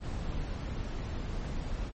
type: noise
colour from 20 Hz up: brown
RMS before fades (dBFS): -35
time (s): 0-1.92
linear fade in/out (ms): 50
effects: MP3 32 kbps